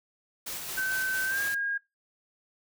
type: noise with tremolo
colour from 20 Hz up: white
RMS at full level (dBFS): -36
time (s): 0.46-1.55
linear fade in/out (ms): 10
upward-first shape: square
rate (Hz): 4.4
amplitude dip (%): 25
type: tone with pitch glide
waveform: sine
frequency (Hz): 1536 to 1627.3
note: G6 to G#6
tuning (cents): -36 to -36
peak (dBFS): -27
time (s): 0.77-1.78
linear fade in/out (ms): 10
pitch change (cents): +100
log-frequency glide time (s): 1.25-1.42
effects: noise-tail reverb RT60 0.2 s tail -20 dB re dry

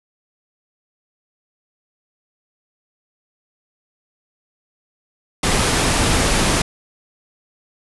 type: low-pass noise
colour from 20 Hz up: pink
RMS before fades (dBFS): -17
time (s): 5.43-6.62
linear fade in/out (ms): 5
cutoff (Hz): 11000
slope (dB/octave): 96
effects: none

